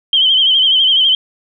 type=tone with vibrato; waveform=sine; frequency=3120 Hz; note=G7; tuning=9 cents flat; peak=-8 dBFS; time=0.13-1.15 s; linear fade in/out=2 ms; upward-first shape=sine; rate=12 Hz; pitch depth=66 cents each way; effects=none